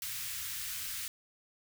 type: band-stop noise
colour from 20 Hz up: white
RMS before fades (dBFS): -39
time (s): 0.02-1.08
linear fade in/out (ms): 2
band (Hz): 140 to 1400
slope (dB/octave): 24
effects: none